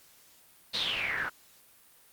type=noise with low-pass filter sweep; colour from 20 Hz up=white; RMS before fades=-31 dBFS; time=0.73-1.3 s; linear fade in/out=20 ms; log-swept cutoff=4300 to 1400 Hz; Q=8; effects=white hiss -59 dBFS RMS until 2.12 s + Opus 48 kbps